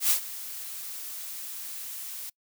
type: noise with ADSR envelope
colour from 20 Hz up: blue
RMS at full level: -21 dBFS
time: 0-2.3 s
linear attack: 100 ms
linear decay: 100 ms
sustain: -17 dB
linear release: 10 ms
effects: noise-tail reverb RT60 0.1 s tail -25 dB re dry